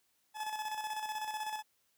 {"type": "tone with tremolo", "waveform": "40% pulse", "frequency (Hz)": 859, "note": "A5", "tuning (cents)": -42, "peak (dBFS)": -34, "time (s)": [0.34, 1.63], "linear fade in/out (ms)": 50, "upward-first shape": "square", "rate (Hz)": 16, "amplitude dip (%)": 50, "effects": ["white hiss -75 dBFS RMS until 1.97 s", "high-pass 60 Hz 12 dB/octave"]}